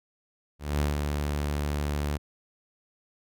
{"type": "tone with ADSR envelope", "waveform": "sawtooth", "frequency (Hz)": 73.2, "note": "D2", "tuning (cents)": -5, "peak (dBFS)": -19, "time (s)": [0.59, 2.18], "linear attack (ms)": 210, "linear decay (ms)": 150, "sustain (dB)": -4, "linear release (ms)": 21, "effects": []}